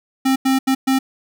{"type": "tone bursts at uneven times", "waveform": "square", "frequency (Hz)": 265.2, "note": "C4", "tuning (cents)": 23, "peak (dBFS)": -14, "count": 4, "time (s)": [[0.25, 0.36], [0.45, 0.59], [0.67, 0.75], [0.87, 0.99]], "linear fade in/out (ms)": 10, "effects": []}